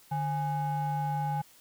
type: ring-modulated tone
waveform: triangle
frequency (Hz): 339.8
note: F4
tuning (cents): -47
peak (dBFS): -23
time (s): 0.11-1.42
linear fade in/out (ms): 10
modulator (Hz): 489
effects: white hiss -58 dBFS RMS until 1.6 s